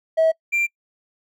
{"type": "tone pair in turn", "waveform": "triangle", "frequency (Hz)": [645, 2369], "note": ["E5", "D7"], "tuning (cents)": [-38, 14], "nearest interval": "octave + major seventh", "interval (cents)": 2252, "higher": "second", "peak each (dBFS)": [-10, -15], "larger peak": "first", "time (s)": [[0.17, 0.32], [0.52, 0.67]], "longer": "neither", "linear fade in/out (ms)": 20, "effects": ["noise-tail reverb RT60 0.1 s tail -26 dB re dry", "tanh soft clip ceiling -10 dBFS"]}